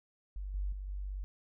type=tone with level steps; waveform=sine; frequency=48.39 Hz; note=G1; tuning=22 cents flat; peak=-37 / -32 / -38 / -36 dBFS; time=0.36-1.24 s; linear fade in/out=0 ms; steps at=0.54 / 0.72 / 0.88 s; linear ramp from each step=5 ms; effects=none